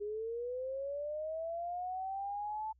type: linear sweep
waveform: sine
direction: up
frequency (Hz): 407.1 to 880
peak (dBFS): -36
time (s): 0-2.73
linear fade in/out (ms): 20
effects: added 62 Hz sine -65 dBFS peak until 2.79 s